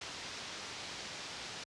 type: low-pass noise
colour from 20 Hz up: white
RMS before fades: -45 dBFS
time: 0.01-1.64 s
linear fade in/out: 5 ms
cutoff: 5700 Hz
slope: 24 dB/octave
effects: high-pass 60 Hz 12 dB/octave + resampled to 24000 Hz